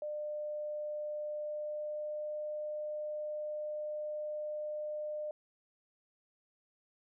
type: tone with pitch glide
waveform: sine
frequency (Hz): 600 to 603.5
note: D5 to D5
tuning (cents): +37 to +47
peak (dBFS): -36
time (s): 0.02-5.31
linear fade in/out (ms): 2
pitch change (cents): +10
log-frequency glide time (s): 1.28-2.41
effects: none